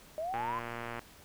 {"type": "linear sweep", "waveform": "sine", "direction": "up", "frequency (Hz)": [608, 1046.5], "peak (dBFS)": -33, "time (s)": [0.18, 0.59], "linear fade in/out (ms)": 0}
{"type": "click train", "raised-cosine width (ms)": 0.5, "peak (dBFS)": -24, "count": 78, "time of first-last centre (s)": [0.34, 0.993], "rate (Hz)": 118}
{"effects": ["pink hiss -56 dBFS RMS until 1.24 s"]}